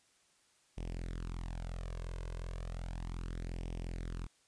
sawtooth tone with flanger, 42.78 Hz, F1, 35 cents flat, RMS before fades -41 dBFS, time 0.77-4.27 s, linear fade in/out 10 ms, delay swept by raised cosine 0.35 to 1.95 ms, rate 0.34 Hz, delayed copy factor +0.7, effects white hiss -70 dBFS RMS until 4.47 s + resampled to 22050 Hz

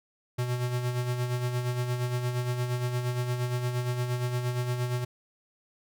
square tone with tremolo, 123.47 Hz, B2, in tune, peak -26 dBFS, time 0.38-5.05 s, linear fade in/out 10 ms, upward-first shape sine, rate 8.6 Hz, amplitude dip 50%, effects none

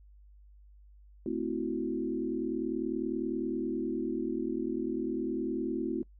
sine chord, F# half-diminished seventh, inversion first, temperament equal with one note detuned, 220 / 259.8 / 329.6 / 370 Hz, A3 / C4 / E4 / F#4, 0 / -12 / 0 / 0 cents, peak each -38 / -35 / -34 / -36 dBFS, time 1.26-6.03 s, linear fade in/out 2 ms, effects noise-tail reverb RT60 0.1 s tail -23 dB re dry + added 50 Hz sine -53 dBFS peak until 6.19 s

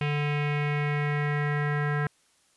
square tone with low-pass filter sweep, 146.83 Hz, D3, in tune, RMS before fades -27 dBFS, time 0.01-2.07 s, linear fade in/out 2 ms, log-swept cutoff 2600 to 1700 Hz, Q 4.2, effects white hiss -65 dBFS RMS until 2.56 s + resampled to 24000 Hz

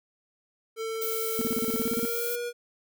square tone with pitch glide, 447.5 to 479.6 Hz, A4 to A#4, +29 to +49 cents, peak -31 dBFS, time 0.76-2.53 s, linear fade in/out 50 ms, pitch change +120 cents, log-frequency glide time 1.74-2.35 s
violet noise, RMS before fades -33 dBFS, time 1.01-2.36 s, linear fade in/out 10 ms
sine tone bursts, 237.7 Hz, A#3, 34 cents sharp, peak -26 dBFS, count 12, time 1.39-2.052 s, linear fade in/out 0 ms, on 24 ms, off 34 ms
effects none

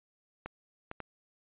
clicks, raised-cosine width 0.5 ms, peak -24 dBFS, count 3, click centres 0.46 / 0.914 / 1.003 s, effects resampled to 8000 Hz

